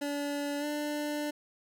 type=tone with pitch glide; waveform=25% pulse; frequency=287.4 to 296.3 Hz; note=D4 to D4; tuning=-37 to +15 cents; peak=-28 dBFS; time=0.01-1.31 s; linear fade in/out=10 ms; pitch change=+52 cents; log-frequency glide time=0.59-0.65 s; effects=none